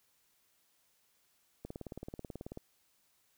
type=click train; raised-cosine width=2 ms; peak=-29 dBFS; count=18; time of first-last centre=1.65-2.574 s; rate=18.4 Hz; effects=white hiss -73 dBFS RMS until 3.37 s